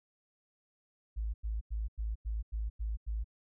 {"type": "tone bursts", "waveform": "sine", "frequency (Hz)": 54.2, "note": "A1", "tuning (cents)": -25, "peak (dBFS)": -32, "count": 8, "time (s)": [1.16, 3.244], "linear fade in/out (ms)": 20, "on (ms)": 180, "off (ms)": 92, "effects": []}